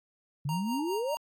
sine exponential sweep, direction up, 136.2 to 630 Hz, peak -29 dBFS, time 0.45-1.15 s, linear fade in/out 5 ms
square tone with tremolo, 932.3 Hz, A#5, in tune, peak -33 dBFS, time 0.49-1.17 s, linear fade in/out 0 ms, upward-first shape sine, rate 5 Hz, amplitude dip 65%
sine tone with exponential decay, 868 Hz, A5, 24 cents flat, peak -36 dBFS, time 0.79-1.06 s, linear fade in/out 5 ms, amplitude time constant 58 ms
effects AAC 64 kbps

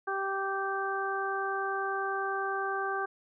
harmonic tone, 390 Hz, G4, 9 cents flat, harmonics 1 / 2 / 3 / 4, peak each -35 / -35 / -35 / -35 dBFS, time 0.07-3.06 s, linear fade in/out 10 ms, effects none

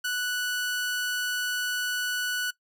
sawtooth tone, 1480 Hz, F#6, in tune, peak -23 dBFS, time 0.04-2.51 s, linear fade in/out 10 ms, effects noise-tail reverb RT60 0.1 s tail -19 dB re dry

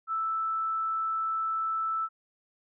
sine tone, 1318.5 Hz, E6, in tune, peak -27 dBFS, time 0.07-2.09 s, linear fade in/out 50 ms, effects none

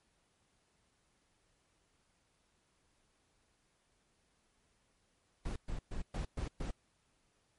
brown noise bursts, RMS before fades -38 dBFS, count 6, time 5.45-6.71 s, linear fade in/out 5 ms, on 110 ms, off 120 ms, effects pink hiss -75 dBFS RMS until 7.58 s + MP3 48 kbps

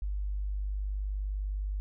sine tone, 49.81 Hz, G1, 28 cents sharp, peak -30 dBFS, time 0.02-1.8 s, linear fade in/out 0 ms, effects none

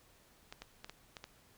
clicks, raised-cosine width 0.2 ms, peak -28 dBFS, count 6, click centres 0.525 / 0.62 / 0.845 / 0.896 / 1.168 / 1.241 s, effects pink hiss -65 dBFS RMS until 1.57 s

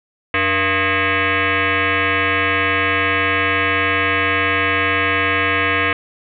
sine tone with frequency modulation, 294.9 Hz, D4, 7 cents sharp, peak -14 dBFS, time 0.34-5.93 s, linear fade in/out 2 ms, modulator 386 Hz, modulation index 6.3, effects none

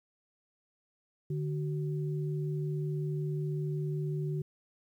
sine tone pair together, 149.1 / 374.6 Hz, D3 / F#4, +27 / +21 cents, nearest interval octave + major third, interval 1594 cents, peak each -31 / -39 dBFS, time 1.3-4.42 s, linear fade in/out 5 ms, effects 11-bit

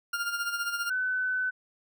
40% pulse tone with tremolo, 1404 Hz, F6, 9 cents sharp, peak -26 dBFS, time 0.13-0.9 s, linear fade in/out 5 ms, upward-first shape sine, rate 15 Hz, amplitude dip 60%
sine tone, 1509 Hz, F#6, 34 cents sharp, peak -26 dBFS, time 0.89-1.51 s, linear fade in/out 20 ms
effects none

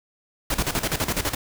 pink noise with tremolo, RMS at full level -23 dBFS, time 0.5-1.35 s, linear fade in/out 5 ms, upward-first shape square, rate 12 Hz, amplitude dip 75%, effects none

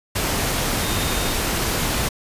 sine tone in noise, 3675 Hz, A#7, 25 cents flat, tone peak -33 dBFS, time 0.81-1.33 s, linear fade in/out 10 ms, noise pink, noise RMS -22 dBFS, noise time 0.15-2.09 s, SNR -14 dB, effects resampled to 32000 Hz

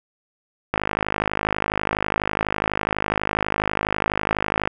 click train, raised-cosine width 0.5 ms, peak -5 dBFS, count 206, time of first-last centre 0.74-4.675 s, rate 52.1 Hz, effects none

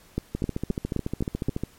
two click trains, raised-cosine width 3 ms, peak -12 / -14 dBFS, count 6 / 19, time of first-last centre 0.18-1.485 / 0.35-1.636 s, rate 3.83 / 14 Hz, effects pink hiss -55 dBFS RMS until 1.78 s + MP3 64 kbps

